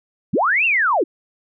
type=linear two-way sweep; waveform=sine; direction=up then down; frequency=110 to 2794 to 266.5 Hz; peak=-14 dBFS; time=0.33-1.04 s; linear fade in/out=10 ms; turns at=0.65 s; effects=none